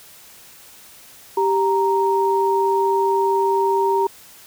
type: tone pair together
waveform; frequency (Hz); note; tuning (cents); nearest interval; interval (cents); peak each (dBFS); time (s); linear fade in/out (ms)
sine; 391.5 / 932.3; G4 / A#5; -2 / 0; octave + minor third; 1502; -18; 1.37-4.07; 5
effects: white hiss -45 dBFS RMS until 4.46 s